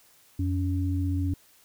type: tone pair together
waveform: sine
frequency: 88.6 / 281.3 Hz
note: F2 / C#4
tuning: +25 / +26 cents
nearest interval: octave + minor sixth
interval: 2001 cents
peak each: -25 / -30 dBFS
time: 0.39-1.34 s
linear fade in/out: 5 ms
effects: white hiss -59 dBFS RMS until 1.64 s